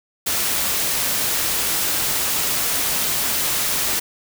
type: noise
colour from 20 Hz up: white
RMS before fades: -21 dBFS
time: 0.26-4 s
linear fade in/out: 10 ms
effects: none